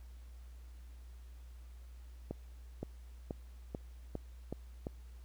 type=accelerating click train; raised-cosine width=2 ms; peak=-25 dBFS; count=7; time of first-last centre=2.31-4.869 s; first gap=520 ms; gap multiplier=0.92; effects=added 60 Hz sine -49 dBFS peak until 5.24 s + pink hiss -68 dBFS RMS until 5.24 s